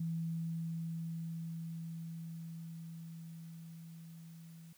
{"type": "tone with level ramp", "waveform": "sine", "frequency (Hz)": 164.81, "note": "E3", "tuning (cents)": 0, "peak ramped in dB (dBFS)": [-34, -51], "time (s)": [0, 4.73], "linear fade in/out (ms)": 5, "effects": ["white hiss -66 dBFS RMS until 4.77 s"]}